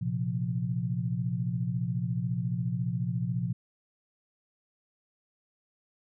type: chord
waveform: sine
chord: Bb suspended second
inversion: none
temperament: equal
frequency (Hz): 116.54 / 130.81 / 174.61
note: Bb2 / C3 / F3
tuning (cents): 0 / 0 / 0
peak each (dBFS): -32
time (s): 0.01-3.53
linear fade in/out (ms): 10
effects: none